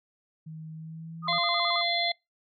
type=tone with pitch glide; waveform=sine; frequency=158.3 to 165.69 Hz; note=D#3 to E3; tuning=+30 to +9 cents; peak=-38 dBFS; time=0.46-1.39 s; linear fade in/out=10 ms; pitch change=+79 cents; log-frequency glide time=0.73-1.26 s
type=tone with vibrato; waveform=sine; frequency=1135 Hz; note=C#6; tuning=41 cents sharp; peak=-30 dBFS; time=1.22-1.84 s; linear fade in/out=50 ms; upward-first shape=square; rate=9.3 Hz; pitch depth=140 cents each way
type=harmonic tone; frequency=689 Hz; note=F5; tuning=24 cents flat; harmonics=1 / 3 / 5 / 6; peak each=-30 / -30 / -30 / -30 dBFS; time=1.28-2.12 s; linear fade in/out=5 ms
effects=noise-tail reverb RT60 0.2 s tail -26 dB re dry